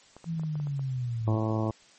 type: clicks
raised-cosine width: 1 ms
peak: -32 dBFS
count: 8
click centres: 0.166 / 0.243 / 0.396 / 0.435 / 0.555 / 0.6 / 0.671 / 0.794 s
type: linear sweep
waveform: sine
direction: down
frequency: 168.9 to 102.6 Hz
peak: -28 dBFS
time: 0.25-1.39 s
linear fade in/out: 50 ms
type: harmonic tone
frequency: 109.7 Hz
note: A2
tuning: 5 cents flat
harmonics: 1 / 2 / 3 / 4 / 5 / 6 / 7 / 8 / 9 / 10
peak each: -28 / -33 / -32 / -39 / -37 / -38 / -42 / -42 / -42 / -42 dBFS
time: 1.27-1.71 s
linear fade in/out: 5 ms
effects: white hiss -57 dBFS RMS until 1.98 s + MP3 32 kbps